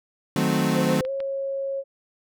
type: chord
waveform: 35% pulse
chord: D# diminished seventh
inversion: none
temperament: equal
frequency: 155.56 / 185 / 220 / 261.6 Hz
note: D#3 / F#3 / A3 / C4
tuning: 0 / 0 / 0 / 0 cents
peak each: -24 dBFS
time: 0.36-1.01 s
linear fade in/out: 2 ms
type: click train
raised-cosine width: 0.3 ms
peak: -23 dBFS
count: 6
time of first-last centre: 0.44-1.203 s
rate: 6.55 Hz
type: tone with pitch glide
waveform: sine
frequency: 516 to 546.1 Hz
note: C5 to C#5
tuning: -24 to -26 cents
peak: -25 dBFS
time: 0.74-1.84 s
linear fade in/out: 50 ms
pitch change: +98 cents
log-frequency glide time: 1.05-1.1 s
effects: none